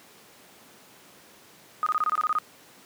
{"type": "tone bursts", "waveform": "sine", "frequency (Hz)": 1244.5, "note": "D#6", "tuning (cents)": 0, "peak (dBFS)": -21, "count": 10, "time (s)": [1.83, 2.386], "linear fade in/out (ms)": 0, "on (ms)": 34, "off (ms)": 24, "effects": ["pink hiss -52 dBFS RMS until 2.85 s", "high-pass 200 Hz 12 dB/octave"]}